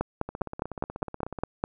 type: two click trains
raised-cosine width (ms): 1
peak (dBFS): -21 / -12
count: 19 / 9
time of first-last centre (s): 0.29-1.388 / 0.01-1.639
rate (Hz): 16.4 / 4.91
effects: none